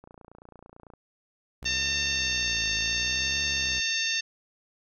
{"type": "click train", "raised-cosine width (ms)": 1, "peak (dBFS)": -34, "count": 27, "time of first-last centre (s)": [0.04, 0.937], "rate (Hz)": 29}
{"type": "tone with vibrato", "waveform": "sawtooth", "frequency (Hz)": 61.74, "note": "B1", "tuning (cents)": 0, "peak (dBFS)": -34, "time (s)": [1.62, 3.8], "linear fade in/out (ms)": 5, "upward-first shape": "triangle", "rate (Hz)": 0.69, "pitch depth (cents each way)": 270}
{"type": "harmonic tone", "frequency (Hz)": 904, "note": "A5", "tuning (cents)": 47, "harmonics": [2, 3, 4, 5, 6, 7], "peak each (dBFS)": [-33, -30, -32, -34, -34, -34], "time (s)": [1.65, 4.21], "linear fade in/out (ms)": 10}
{"effects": []}